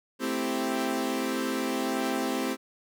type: chord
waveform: sawtooth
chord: A minor seventh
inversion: none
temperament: equal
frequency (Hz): 220 / 261.6 / 329.6 / 392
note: A3 / C4 / E4 / G4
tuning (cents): 0 / 0 / 0 / 0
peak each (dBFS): -31 / -26 / -31 / -30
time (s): 0.19-2.57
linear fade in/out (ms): 50
effects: none